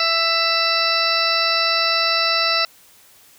harmonic tone, 663 Hz, E5, 10 cents sharp, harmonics 1 / 2 / 3 / 4 / 6 / 7 / 8, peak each -26 / -22 / -26 / -24 / -23 / -24 / -23 dBFS, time 0-2.65 s, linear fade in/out 2 ms, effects white hiss -50 dBFS RMS until 3.38 s

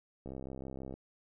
click train, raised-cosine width 2 ms, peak -30 dBFS, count 46, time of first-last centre 0.26-0.94 s, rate 66.2 Hz, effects none

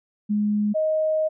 sine tone pair in turn, 208.8 / 625.7 Hz, G#3 / D#5, +10 / +10 cents, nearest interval octave + perfect fifth, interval 1900 cents, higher second, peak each -19 dBFS, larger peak neither, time 0.29-0.74 / 0.74-1.29 s, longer second, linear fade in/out 20 ms, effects none

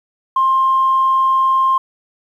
sine tone, 1058 Hz, C6, 19 cents sharp, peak -10 dBFS, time 0.36-1.78 s, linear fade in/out 5 ms, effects tanh soft clip ceiling -6 dBFS + 8-bit

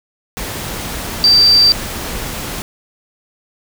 sine tone in noise, 4669 Hz, D8, 11 cents flat, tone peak -6 dBFS, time 1.24-1.72 s, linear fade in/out 0 ms, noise pink, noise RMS -24 dBFS, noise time 0.37-2.62 s, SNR +15 dB, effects none

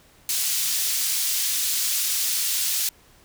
pink high-pass noise, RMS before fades -24 dBFS, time 0.29-2.89 s, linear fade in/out 2 ms, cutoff 4500 Hz, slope 12 dB/octave, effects pink hiss -55 dBFS RMS until 3.24 s

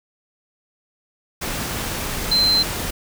sine tone in noise, 4100 Hz, C8, 36 cents flat, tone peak -14 dBFS, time 2.31-2.63 s, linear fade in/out 10 ms, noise pink, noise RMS -26 dBFS, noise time 1.41-2.91 s, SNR +9 dB, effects none

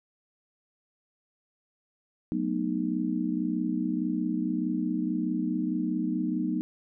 sine chord, B dominant seventh, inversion second, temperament just, 185.21 / 222.2 / 246.9 / 308.7 Hz, F#3 / A3 / B3 / D#4, +2 / +17 / 0 / -14 cents, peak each -32 / -34 / -31 / -30 dBFS, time 2.32-6.61 s, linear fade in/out 0 ms, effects none

